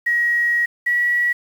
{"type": "tone pair in turn", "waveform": "sine", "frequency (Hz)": [1900, 1931], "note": ["A#6", "B6"], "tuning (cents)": [33, -39], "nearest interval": "unison", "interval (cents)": 28, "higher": "second", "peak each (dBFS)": -15, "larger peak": "neither", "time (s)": [[0.06, 0.66], [0.86, 1.33]], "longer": "first", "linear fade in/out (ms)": 10, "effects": ["7-bit"]}